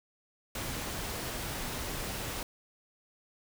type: noise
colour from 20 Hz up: pink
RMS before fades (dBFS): -37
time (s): 0.55-2.43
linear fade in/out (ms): 2
effects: none